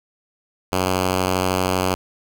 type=tone; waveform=5% pulse; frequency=92.7 Hz; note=F#2; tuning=4 cents sharp; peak=-7 dBFS; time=0.72-1.95 s; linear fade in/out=5 ms; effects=none